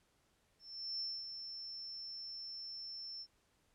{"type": "tone with ADSR envelope", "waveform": "sine", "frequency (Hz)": 5360, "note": "E8", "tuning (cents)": 28, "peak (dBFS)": -37, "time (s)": [0.59, 3.27], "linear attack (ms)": 410, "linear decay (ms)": 240, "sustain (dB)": -7, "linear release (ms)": 57, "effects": ["pink hiss -75 dBFS RMS until 3.74 s", "low-pass 11000 Hz 12 dB/octave"]}